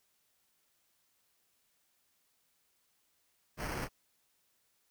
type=noise with sample-and-hold; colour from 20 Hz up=pink; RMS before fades=-38 dBFS; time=3.57-3.89 s; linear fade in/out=50 ms; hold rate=3675 Hz; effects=white hiss -75 dBFS RMS until 4.9 s